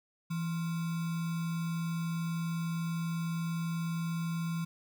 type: tone with sample-and-hold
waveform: sine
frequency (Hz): 166.6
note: E3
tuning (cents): +19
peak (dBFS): -31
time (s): 0.3-4.65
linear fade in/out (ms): 10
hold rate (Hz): 1225
effects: none